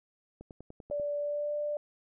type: click train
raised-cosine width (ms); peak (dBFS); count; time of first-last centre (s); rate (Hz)
2; -33; 7; 0.41-0.998; 10.2
type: tone with pitch glide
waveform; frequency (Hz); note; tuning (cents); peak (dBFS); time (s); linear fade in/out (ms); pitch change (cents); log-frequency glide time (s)
sine; 582 to 591.1; D5 to D5; -16 to +11; -30; 0.91-1.77; 2; +27; 1.18-1.54
effects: none